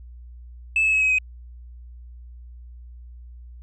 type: tone with pitch steps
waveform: sine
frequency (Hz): 2620 / 2594 / 2569 / 2544 / 2519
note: E7 / E7 / E7 / D#7 / D#7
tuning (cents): -11 / -28 / -45 / +38 / +21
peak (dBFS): -15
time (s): 0.76-1.185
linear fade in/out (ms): 2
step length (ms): 85
effects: tanh soft clip ceiling -14 dBFS + added 60 Hz sine -39 dBFS peak until 3.62 s